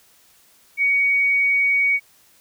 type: tone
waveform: sine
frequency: 2245 Hz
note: C#7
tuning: 21 cents sharp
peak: -15 dBFS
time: 0.77-2 s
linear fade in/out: 50 ms
effects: white hiss -55 dBFS RMS until 2.4 s